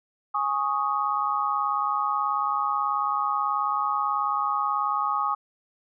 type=chord; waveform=sine; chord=Ab suspended fourth; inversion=none; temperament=just; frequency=830.6 / 1107.5 / 1245.9 Hz; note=Ab5 / Db6 / Eb6; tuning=0 / -2 / +2 cents; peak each=-29 / -27 / -26 dBFS; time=0.34-5.35 s; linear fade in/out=10 ms; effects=none